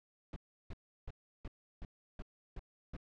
brown noise bursts, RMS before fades -43 dBFS, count 8, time 0.33-2.966 s, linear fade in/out 2 ms, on 32 ms, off 340 ms, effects low-pass 4000 Hz 12 dB/octave

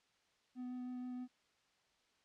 triangle tone with vibrato, 250 Hz, B3, 21 cents sharp, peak -40 dBFS, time 0.55-1.28 s, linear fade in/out 50 ms, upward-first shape sine, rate 6.3 Hz, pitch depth 9 cents each way, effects white hiss -75 dBFS RMS until 2.24 s + low-pass 5000 Hz 12 dB/octave

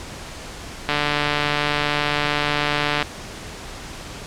click train, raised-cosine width 0.3 ms, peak -4 dBFS, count 315, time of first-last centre 0.89-3.026 s, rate 147 Hz, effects pink hiss -35 dBFS RMS until 4.26 s + low-pass 8000 Hz 12 dB/octave

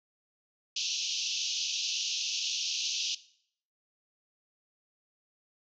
white band-pass noise, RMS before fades -33 dBFS, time 0.76-3.15 s, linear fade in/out 5 ms, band 2600 to 6400 Hz, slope 96 dB/octave, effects noise-tail reverb RT60 0.6 s tail -17 dB re dry

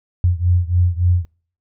sine beating tone pair, 87.31 / 90.81 Hz, F2 / F#2, 0 / -32 cents, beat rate 3.5 Hz, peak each -15 / -17 dBFS, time 0.24-1.25 s, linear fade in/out 0 ms, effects noise-tail reverb RT60 0.5 s tail -25 dB re dry

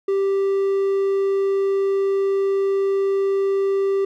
triangle tone, 392 Hz, G4, in tune, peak -15 dBFS, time 0.08-4.05 s, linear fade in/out 5 ms, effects none

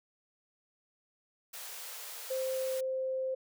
white high-pass noise, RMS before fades -44 dBFS, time 1.53-2.81 s, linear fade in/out 10 ms, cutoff 420 Hz, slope 96 dB/octave
sine tone, 523 Hz, C5, 1 cent flat, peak -31 dBFS, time 2.3-3.35 s, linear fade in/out 10 ms
effects none

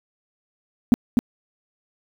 sine tone with echo, 240 Hz, B3, 49 cents flat, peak -8 dBFS, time 0.92-0.94 s, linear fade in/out 0 ms, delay 250 ms, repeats 1, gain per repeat -4 dB, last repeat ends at 1.19 s, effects tanh soft clip ceiling -5 dBFS + 8-bit

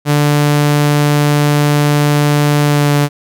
sawtooth tone with pitch glide, 146.83 to 145.06 Hz, D3 to D3, 0 to -21 cents, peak -5 dBFS, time 0.05-3.09 s, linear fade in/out 50 ms, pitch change -21 cents, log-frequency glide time 2.63-2.93 s, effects none

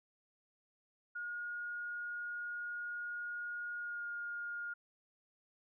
sine tone with pitch glide, 1434 to 1420 Hz, F6 to F6, +45 to +28 cents, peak -39 dBFS, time 1.15-4.74 s, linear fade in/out 10 ms, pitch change -17 cents, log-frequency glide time 3.78-4.05 s, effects none

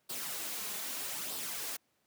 white noise with flanger, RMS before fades -39 dBFS, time 0.09-1.77 s, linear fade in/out 10 ms, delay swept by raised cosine 0.22 to 4.82 ms, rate 0.8 Hz, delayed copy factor +0.5, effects pink hiss -75 dBFS RMS until 2.06 s + high-pass 150 Hz 12 dB/octave

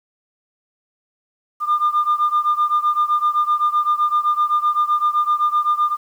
sine beating tone pair, 1202 / 1209.8 Hz, D6 / D#6, +40 / -49 cents, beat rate 7.8 Hz, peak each -16 / -18 dBFS, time 1.6-5.97 s, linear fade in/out 50 ms, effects tanh soft clip ceiling -10 dBFS + 8-bit

